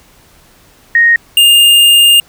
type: tone pair in turn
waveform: sine / square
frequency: 1864.7 / 2817 Hz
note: A#6 / F7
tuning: 0 / +14 cents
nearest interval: perfect fifth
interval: 714 cents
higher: second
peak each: -4 dBFS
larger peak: neither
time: 0.95-1.16 / 1.37-2.2 s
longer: second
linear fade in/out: 2 ms
effects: pink hiss -45 dBFS RMS until 2.28 s